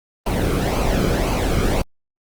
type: noise with flanger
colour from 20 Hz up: brown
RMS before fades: -19 dBFS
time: 0.26-1.82 s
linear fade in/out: 5 ms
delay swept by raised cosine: 0.55 to 1.13 ms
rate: 1.9 Hz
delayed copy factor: -0.6
effects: Opus 24 kbps